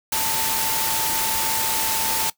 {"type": "tone in noise", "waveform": "sine", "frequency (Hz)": 890, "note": "A5", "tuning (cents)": 20, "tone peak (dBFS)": -28, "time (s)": [0.12, 2.3], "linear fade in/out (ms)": 5, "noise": "white", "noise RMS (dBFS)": -23, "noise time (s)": [0.12, 2.3], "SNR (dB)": -8, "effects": ["noise-tail reverb RT60 0.1 s tail -18 dB re dry"]}